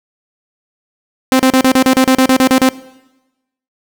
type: tone bursts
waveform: sawtooth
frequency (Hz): 260.7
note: C4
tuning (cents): -6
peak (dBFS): -3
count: 13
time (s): 1.32-2.69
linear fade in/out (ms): 0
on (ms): 74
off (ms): 34
effects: noise-tail reverb RT60 1.0 s tail -19 dB re dry